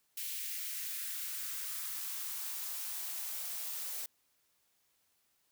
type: noise with high-pass filter sweep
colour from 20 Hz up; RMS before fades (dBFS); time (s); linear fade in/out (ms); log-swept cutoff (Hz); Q
blue; -40; 0.17-4.06; 5; 2400 to 470; 1.7
effects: white hiss -75 dBFS RMS until 5.51 s